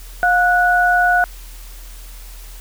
sine tone pair together, 712.2 / 1472 Hz, F5 / F#6, +34 / -9 cents, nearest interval octave + minor second, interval 1257 cents, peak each -14 dBFS, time 0.23-1.24 s, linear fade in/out 0 ms, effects added 41 Hz sine -33 dBFS peak until 2.6 s + white hiss -42 dBFS RMS until 2.6 s

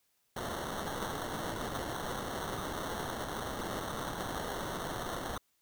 blue noise with sample-and-hold, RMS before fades -38 dBFS, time 0.36-5.38 s, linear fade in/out 5 ms, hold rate 2450 Hz, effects white hiss -75 dBFS RMS until 5.61 s

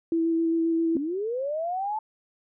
sine tone with vibrato, 329.6 Hz, E4, in tune, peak -21 dBFS, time 0.12-0.97 s, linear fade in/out 2 ms, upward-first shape square, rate 7.5 Hz, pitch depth 10 cents each way
sine linear sweep, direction up, 250.8 to 881 Hz, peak -26 dBFS, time 0.95-1.99 s, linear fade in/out 5 ms
effects none

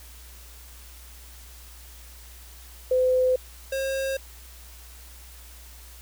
sine / square tone pair in turn, 510 / 537.1 Hz, C5 / C5, -44 / +45 cents, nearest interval minor second, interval 89 cents, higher second, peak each -18 / -26 dBFS, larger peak first, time 2.91-3.36 / 3.72-4.17 s, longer neither, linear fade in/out 5 ms, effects added 60 Hz sine -45 dBFS peak until 6.01 s + white hiss -49 dBFS RMS until 6.01 s

